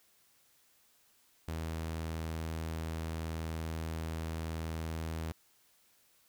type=tone; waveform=sawtooth; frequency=80.8 Hz; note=E2; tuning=34 cents flat; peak=-32 dBFS; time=1.48-5.32 s; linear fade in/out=0 ms; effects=white hiss -68 dBFS RMS until 6.28 s